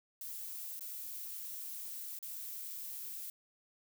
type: noise with dropouts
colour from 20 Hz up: violet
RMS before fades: -44 dBFS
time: 0.21-3.3 s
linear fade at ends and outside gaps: 2 ms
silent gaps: 0.794-0.808 / 2.189-2.227 s
effects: none